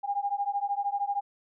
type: beating tone pair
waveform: sine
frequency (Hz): 801 / 814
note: G5 / G#5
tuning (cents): +37 / -35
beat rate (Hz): 13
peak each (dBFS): -30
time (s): 0.03-1.21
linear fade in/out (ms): 20
effects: none